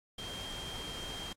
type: tone in noise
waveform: sine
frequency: 3192 Hz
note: G7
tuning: 31 cents sharp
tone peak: -42 dBFS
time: 0.18-1.33 s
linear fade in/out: 5 ms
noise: pink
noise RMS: -44 dBFS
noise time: 0.18-1.33 s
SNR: -1 dB
effects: low-pass 10000 Hz 12 dB/octave + AAC 64 kbps